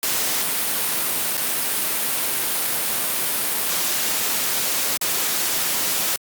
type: noise with dropouts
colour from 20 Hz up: white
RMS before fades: -22 dBFS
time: 0.03-6.16 s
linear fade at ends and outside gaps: 1 ms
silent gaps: 1.371-1.377 / 4.972-5.013 s
effects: high-pass 150 Hz 12 dB/octave + Opus 48 kbps